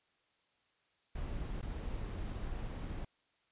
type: noise with dropouts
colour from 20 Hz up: brown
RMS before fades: -40 dBFS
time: 1.15-3.05 s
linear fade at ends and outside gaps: 5 ms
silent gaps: 1.615-1.626 s
effects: white hiss -75 dBFS RMS until 3.51 s + resampled to 8000 Hz